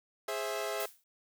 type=chord; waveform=sawtooth; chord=Ab augmented; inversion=none; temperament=equal with one note detuned; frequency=415.3 / 528.4 / 659.3 Hz; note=Ab4 / C5 / E5; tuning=0 / +17 / 0 cents; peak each=-34 / -36 / -33 dBFS; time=0.28-0.86 s; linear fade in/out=5 ms
type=noise with exponential decay; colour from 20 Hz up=blue; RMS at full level=-37 dBFS; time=0.8-1.04 s; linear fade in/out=2 ms; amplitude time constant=51 ms
effects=none